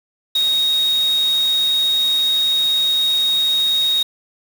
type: tone in noise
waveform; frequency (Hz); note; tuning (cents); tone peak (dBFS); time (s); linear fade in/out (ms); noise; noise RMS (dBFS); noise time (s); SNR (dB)
sine; 3752; A#7; +11; -14; 0.35-4.03; 5; white; -32; 0.35-4.03; +15
effects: none